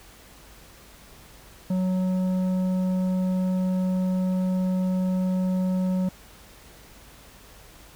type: tone with tanh clipping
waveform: sine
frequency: 185 Hz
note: F#3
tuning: in tune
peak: -23 dBFS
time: 1.7-6.09 s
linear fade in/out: 5 ms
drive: 9 dB
effects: added 50 Hz sine -54 dBFS peak until 7.95 s + pink hiss -50 dBFS RMS until 7.95 s